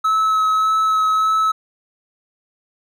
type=tone with vibrato; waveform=triangle; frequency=1292 Hz; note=E6; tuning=35 cents flat; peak=-12 dBFS; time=0.04-1.52 s; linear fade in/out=10 ms; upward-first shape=sine; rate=1.7 Hz; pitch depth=13 cents each way; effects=none